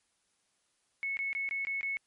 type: tone bursts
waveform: sine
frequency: 2200 Hz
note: C#7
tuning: 14 cents flat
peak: -31 dBFS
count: 6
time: 1.03-1.97 s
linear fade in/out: 0 ms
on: 140 ms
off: 20 ms
effects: white hiss -75 dBFS RMS until 2.06 s + MP3 48 kbps